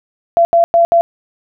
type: tone bursts at uneven times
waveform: sine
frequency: 679 Hz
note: F5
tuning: 49 cents flat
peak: -6 dBFS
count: 4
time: 0.37-0.45 / 0.53-0.64 / 0.74-0.85 / 0.92-1.01 s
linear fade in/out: 0 ms
effects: none